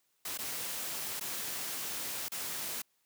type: noise with dropouts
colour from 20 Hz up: white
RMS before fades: -38 dBFS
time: 0.25-2.82 s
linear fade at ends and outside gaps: 5 ms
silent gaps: 0.376-0.387 / 1.198-1.209 / 2.285-2.318 s
effects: white hiss -75 dBFS RMS until 3.05 s + high-pass 100 Hz 12 dB/octave